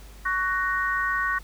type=harmonic tone; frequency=372.8 Hz; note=F#4; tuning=13 cents sharp; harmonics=3 / 4 / 5; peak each=-27 / -27 / -27 dBFS; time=0.25-1.39 s; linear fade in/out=10 ms; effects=added 50 Hz sine -42 dBFS peak until 1.43 s + pink hiss -51 dBFS RMS until 1.43 s